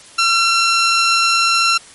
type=tone; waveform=15% pulse; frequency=1358 Hz; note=F6; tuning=49 cents flat; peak=-5 dBFS; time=0.18-1.78 s; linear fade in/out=10 ms; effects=white hiss -41 dBFS RMS until 1.94 s + MP3 48 kbps